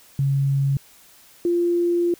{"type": "tone pair in turn", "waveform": "sine", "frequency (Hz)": [138.1, 346.4], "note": ["C#3", "F4"], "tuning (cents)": [-6, -14], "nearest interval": "octave + major third", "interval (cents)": 1592, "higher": "second", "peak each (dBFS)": -17, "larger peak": "neither", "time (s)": [[0.19, 0.77], [1.45, 2.14]], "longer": "second", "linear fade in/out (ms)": 2, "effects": ["white hiss -51 dBFS RMS until 2.19 s"]}